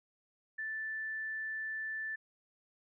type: tone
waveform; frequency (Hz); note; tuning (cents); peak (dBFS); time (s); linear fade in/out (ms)
sine; 1760; A6; 0; -36; 0.58-2.16; 10
effects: none